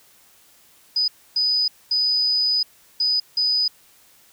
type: tone bursts at uneven times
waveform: sine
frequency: 4981 Hz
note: D#8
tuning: 1 cent sharp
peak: -17 dBFS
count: 5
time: 0.96-1.08 / 1.36-1.68 / 1.91-2.63 / 3-3.2 / 3.37-3.68 s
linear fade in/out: 5 ms
effects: white hiss -54 dBFS RMS until 4.32 s